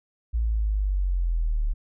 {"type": "linear sweep", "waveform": "sine", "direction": "down", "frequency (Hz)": [57.5, 35.58], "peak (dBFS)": -21, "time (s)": [0.33, 1.74], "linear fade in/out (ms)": 20, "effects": []}